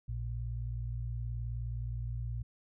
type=tone pair together; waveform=sine; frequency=57.42 / 116.54 Hz; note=A#1 / A#2; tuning=-25 / 0 cents; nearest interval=octave; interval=1225 cents; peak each=-37 / -37 dBFS; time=0.08-2.43 s; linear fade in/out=10 ms; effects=none